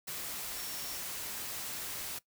sine tone in noise, 5520 Hz, F8, 21 cents flat, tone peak -48 dBFS, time 0.56-0.98 s, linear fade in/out 10 ms, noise white, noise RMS -40 dBFS, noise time 0.07-2.19 s, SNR -11 dB, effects noise-tail reverb RT60 0.1 s tail -18 dB re dry

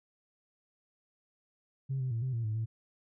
sine tone with pitch steps, 134.5 / 129.2 / 114.3 / 129.9 / 115.7 / 108.2 / 112 Hz, C3 / C3 / A#2 / C3 / A#2 / A2 / A2, +48 / -21 / -34 / -12 / -13 / -29 / +31 cents, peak -29 dBFS, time 1.89-2.66 s, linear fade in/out 20 ms, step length 110 ms, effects tanh soft clip ceiling -27 dBFS

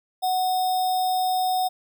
sine tone with sample-and-hold, 740 Hz, F#5, in tune, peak -20 dBFS, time 0.22-1.69 s, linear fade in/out 20 ms, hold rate 4410 Hz, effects none

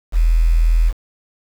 sine tone with quantisation, 41.2 Hz, E1, in tune, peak -10 dBFS, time 0.12-0.93 s, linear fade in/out 50 ms, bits 6, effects none

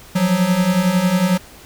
square beating tone pair, 174.61 / 185.61 Hz, F3 / F#3, 0 / +6 cents, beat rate 11 Hz, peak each -20 / -16 dBFS, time 0.15-1.38 s, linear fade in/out 10 ms, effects pink hiss -42 dBFS RMS until 1.65 s

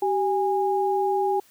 sine tone pair together, 385.9 / 820 Hz, G4 / G#5, -27 / -22 cents, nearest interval octave + minor second, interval 1305 cents, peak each -23 dBFS, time 0.02-1.4 s, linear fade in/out 5 ms, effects white hiss -57 dBFS RMS until 1.5 s

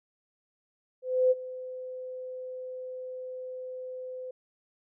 sine tone with ADSR envelope, 510 Hz, C5, 44 cents flat, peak -18 dBFS, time 1.02-4.31 s, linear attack 290 ms, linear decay 29 ms, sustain -18 dB, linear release 5 ms, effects none

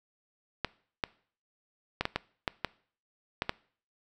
clicks, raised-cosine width 0.3 ms, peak -12 dBFS, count 9, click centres 0.647 / 1.038 / 2.01 / 2.054 / 2.16 / 2.478 / 2.647 / 3.421 / 3.494 s, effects noise-tail reverb RT60 0.5 s tail -22 dB re dry

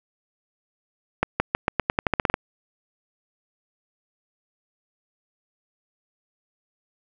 accelerating click train, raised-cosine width 0.5 ms, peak -4 dBFS, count 13, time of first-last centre 1.23-2.341 s, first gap 170 ms, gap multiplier 0.88, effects none

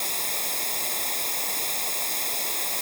white noise with comb filter, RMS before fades -27 dBFS, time 0-2.81 s, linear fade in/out 2 ms, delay 0.67 ms, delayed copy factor -0.95, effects none

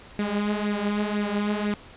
sawtooth tone with flanger, 207.2 Hz, G#3, 4 cents flat, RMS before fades -26 dBFS, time 0.19-1.74 s, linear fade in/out 0 ms, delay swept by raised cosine 0.45 to 5.75 ms, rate 2 Hz, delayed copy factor +0.6, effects pink hiss -47 dBFS RMS until 1.96 s + resampled to 8000 Hz

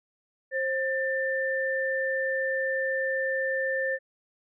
sine tone pair together, 530.4 / 1784 Hz, C5 / A6, +23 / +23 cents, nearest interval octave + major sixth, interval 2100 cents, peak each -28 dBFS, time 0.51-3.99 s, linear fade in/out 50 ms, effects none

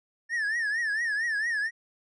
triangle tone with vibrato, 1776 Hz, A6, 16 cents sharp, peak -24 dBFS, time 0.29-1.71 s, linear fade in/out 50 ms, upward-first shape triangle, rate 4.4 Hz, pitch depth 150 cents each way, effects resampled to 22050 Hz

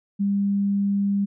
sine tone, 200 Hz, G3, 35 cents sharp, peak -19 dBFS, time 0.19-1.26 s, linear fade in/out 20 ms, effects none

